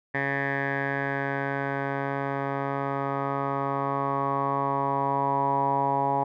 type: tone with low-pass filter sweep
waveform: 10% pulse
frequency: 138.59 Hz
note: C#3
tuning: in tune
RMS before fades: -27 dBFS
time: 0.14-6.24 s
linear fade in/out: 10 ms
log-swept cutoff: 1800 to 900 Hz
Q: 8.4
effects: none